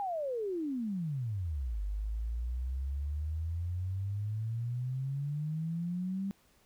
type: exponential two-way sweep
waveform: sine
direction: down then up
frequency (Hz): 830.6 to 49 to 198.8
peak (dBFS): -32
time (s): 0-6.31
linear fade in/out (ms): 0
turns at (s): 1.82
effects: pink hiss -67 dBFS RMS until 6.65 s